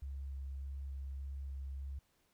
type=tone with vibrato; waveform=sine; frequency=68.2 Hz; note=C#2; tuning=28 cents flat; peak=-40 dBFS; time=0.02-1.99 s; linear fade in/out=5 ms; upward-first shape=square; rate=1.7 Hz; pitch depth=9 cents each way; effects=pink hiss -75 dBFS RMS until 2.33 s